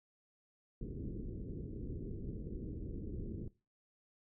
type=low-pass noise; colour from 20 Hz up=pink; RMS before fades=-43 dBFS; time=0.81-3.48 s; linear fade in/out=2 ms; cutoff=430 Hz; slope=48 dB/octave; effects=noise-tail reverb RT60 0.3 s tail -20 dB re dry